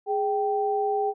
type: tone pair together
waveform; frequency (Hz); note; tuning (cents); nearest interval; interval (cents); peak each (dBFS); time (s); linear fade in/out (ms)
sine; 415.3 / 780.1; G#4 / G5; 0 / -9; major seventh; 1091; -25; 0.06-1.14; 50
effects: none